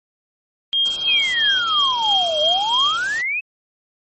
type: tone with tremolo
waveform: sine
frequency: 3225 Hz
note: G7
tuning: 48 cents sharp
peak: -14 dBFS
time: 0.73-2.97 s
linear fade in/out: 0 ms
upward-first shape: sine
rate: 3 Hz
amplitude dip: 65%
type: band-stop noise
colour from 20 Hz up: white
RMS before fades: -31 dBFS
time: 0.85-3.22 s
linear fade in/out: 10 ms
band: 1500 to 2400 Hz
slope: 96 dB/octave
type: exponential two-way sweep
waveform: sine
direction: down then up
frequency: 2618 to 592 to 2618 Hz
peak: -19 dBFS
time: 1.07-3.41 s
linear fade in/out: 20 ms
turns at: 2.4 s
effects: MP3 32 kbps